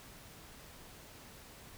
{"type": "silence", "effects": ["pink hiss -54 dBFS RMS until 1.77 s"]}